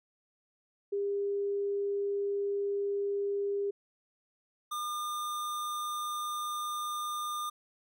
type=tone pair in turn; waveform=sine / square; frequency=402 / 1207.5 Hz; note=G4 / D6; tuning=+44 / +48 cents; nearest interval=octave + perfect fifth; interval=1904 cents; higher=second; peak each=-29 / -34 dBFS; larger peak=first; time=0.92-3.71 / 4.71-7.5 s; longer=neither; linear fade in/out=10 ms; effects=none